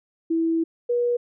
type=tone pair in turn; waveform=sine; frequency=328.2 / 482.3 Hz; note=E4 / B4; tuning=-8 / -41 cents; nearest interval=perfect fifth; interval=667 cents; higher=second; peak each=-19 dBFS; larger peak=neither; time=0.3-0.64 / 0.89-1.17 s; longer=first; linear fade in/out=10 ms; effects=none